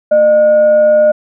sine tone with frequency modulation, 607 Hz, D#5, 43 cents flat, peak -5 dBFS, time 0.11-1.12 s, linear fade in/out 10 ms, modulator 834 Hz, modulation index 0.21, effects none

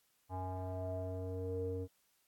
square tone with low-pass filter sweep, 92.7 Hz, F#2, 4 cents sharp, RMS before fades -40 dBFS, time 0.29-1.88 s, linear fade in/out 50 ms, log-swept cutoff 880 to 410 Hz, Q 7.5, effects white hiss -75 dBFS RMS until 2.27 s + AAC 64 kbps

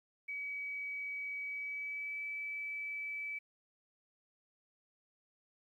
sine tone with pitch glide, 2274 to 2303 Hz, C#7 to D7, +44 to -34 cents, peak -38 dBFS, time 0.28-3.39 s, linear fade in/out 10 ms, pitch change +22 cents, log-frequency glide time 1.44-2.24 s, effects 12-bit

